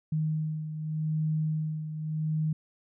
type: beating tone pair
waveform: sine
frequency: 155.56 / 156.4 Hz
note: D#3 / D#3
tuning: 0 / +9 cents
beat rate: 0.84 Hz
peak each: -28 / -35 dBFS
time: 0.12-2.53 s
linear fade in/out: 5 ms
effects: none